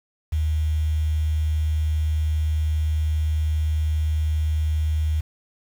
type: tone with quantisation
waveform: sine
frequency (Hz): 77.5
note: D#2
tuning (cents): -6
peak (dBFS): -19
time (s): 0.32-5.21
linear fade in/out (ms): 10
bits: 7
effects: none